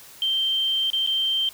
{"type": "tone with dropouts", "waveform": "sine", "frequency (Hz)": 3137, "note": "G7", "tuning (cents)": 1, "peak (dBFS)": -20, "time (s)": [0.22, 1.49], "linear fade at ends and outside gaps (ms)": 1, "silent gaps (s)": [[0.902, 0.932], [1.064, 1.073]], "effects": ["white hiss -46 dBFS RMS until 1.53 s"]}